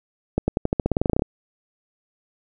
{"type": "accelerating click train", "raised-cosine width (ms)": 2, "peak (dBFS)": -6, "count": 16, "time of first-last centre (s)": [0.38, 1.221], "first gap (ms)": 100, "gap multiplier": 0.91, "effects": []}